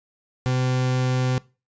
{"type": "tone", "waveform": "40% pulse", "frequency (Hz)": 127.8, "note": "C3", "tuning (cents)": -40, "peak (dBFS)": -19, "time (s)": [0.46, 1.38], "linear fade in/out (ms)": 0, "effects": ["noise-tail reverb RT60 0.3 s tail -21 dB re dry", "resampled to 16000 Hz"]}